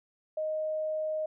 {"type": "tone", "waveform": "sine", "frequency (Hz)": 622.3, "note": "D#5", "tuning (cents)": 0, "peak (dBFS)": -29, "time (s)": [0.37, 1.26], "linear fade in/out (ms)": 5, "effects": []}